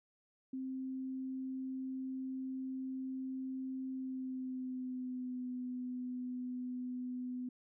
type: tone with pitch glide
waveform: sine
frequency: 262 to 250.3 Hz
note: C4 to B3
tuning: +2 to +23 cents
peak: -38 dBFS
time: 0.53-7.49 s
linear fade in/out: 5 ms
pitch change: -79 cents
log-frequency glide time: 3.91-5.49 s
effects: none